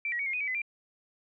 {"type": "tone with pitch steps", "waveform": "sine", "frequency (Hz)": [2339, 1912, 2243, 2132, 2488, 2286, 2026, 2373], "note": ["D7", "A#6", "C#7", "C7", "D#7", "D7", "B6", "D7"], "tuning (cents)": [-8, 43, 20, 32, -1, -47, 44, 17], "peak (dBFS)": -29, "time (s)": [0.05, 0.618], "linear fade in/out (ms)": 2, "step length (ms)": 71, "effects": []}